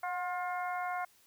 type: harmonic tone with a mistuned harmonic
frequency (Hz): 355.2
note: F4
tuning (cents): +29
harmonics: 2 / 3 / 4 / 5 / 6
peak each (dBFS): -35 / -40 / -41 / -50 / -45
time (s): 0.03-1.05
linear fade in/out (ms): 5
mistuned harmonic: 2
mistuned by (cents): +30
effects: white hiss -65 dBFS RMS until 1.26 s